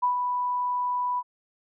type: tone with ADSR envelope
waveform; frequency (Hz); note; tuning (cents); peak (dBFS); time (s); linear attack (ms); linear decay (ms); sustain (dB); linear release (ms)
sine; 987.8; B5; 0; -19; 0.02-1.23; 17; 110; -5; 46
effects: none